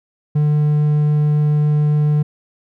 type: tone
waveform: triangle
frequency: 149.4 Hz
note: D3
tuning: 30 cents sharp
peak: -10 dBFS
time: 0.35-2.23 s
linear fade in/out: 10 ms
effects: none